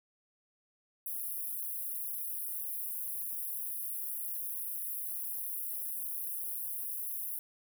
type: high-pass noise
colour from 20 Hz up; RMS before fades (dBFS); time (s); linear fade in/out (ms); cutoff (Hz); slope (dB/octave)
white; -38; 1.06-7.39; 2; 10000; 96
effects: none